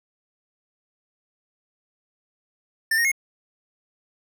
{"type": "tone with pitch steps", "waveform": "square", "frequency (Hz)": [1789, 1860, 2159], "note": ["A6", "A#6", "C#7"], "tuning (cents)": [28, -4, -46], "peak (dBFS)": -19, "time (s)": [2.91, 3.117], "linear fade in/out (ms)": 5, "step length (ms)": 69, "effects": []}